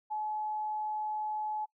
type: tone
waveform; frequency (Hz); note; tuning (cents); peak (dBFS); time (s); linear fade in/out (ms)
sine; 854; G#5; +48; -32; 0.1-1.66; 20
effects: noise-tail reverb RT60 0.1 s tail -22 dB re dry